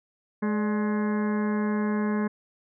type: harmonic tone with a mistuned harmonic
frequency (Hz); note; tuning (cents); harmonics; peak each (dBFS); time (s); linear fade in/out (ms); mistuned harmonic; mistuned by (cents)
211; G#3; +28; 1 / 2 / 3 / 4 / 5 / 6 / 7 / 8 / 9 / 10; -24 / -32 / -40 / -41 / -37 / -47 / -44 / -40 / -50 / -47; 0.42-2.28; 10; 3; -110
effects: none